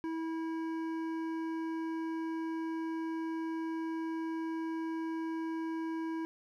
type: tone with hard clipping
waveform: triangle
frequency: 325 Hz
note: E4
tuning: 24 cents flat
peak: -36 dBFS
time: 0.04-6.25 s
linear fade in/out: 0 ms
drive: 15 dB
effects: none